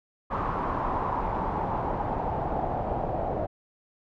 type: noise with low-pass filter sweep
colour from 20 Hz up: pink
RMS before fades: -29 dBFS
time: 0.3-3.47 s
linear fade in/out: 20 ms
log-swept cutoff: 1100 to 680 Hz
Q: 3.9
effects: none